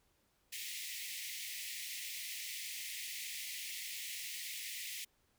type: high-pass noise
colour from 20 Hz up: pink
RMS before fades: -44 dBFS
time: 0.52-5.05 s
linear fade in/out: 10 ms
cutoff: 1900 Hz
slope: 96 dB/octave
effects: pink hiss -75 dBFS RMS until 5.38 s